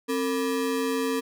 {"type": "ring-modulated tone", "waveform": "square", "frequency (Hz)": 360, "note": "F#4", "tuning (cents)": -47, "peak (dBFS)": -22, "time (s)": [0.08, 1.21], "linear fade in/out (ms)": 20, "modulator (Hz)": 93.8, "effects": []}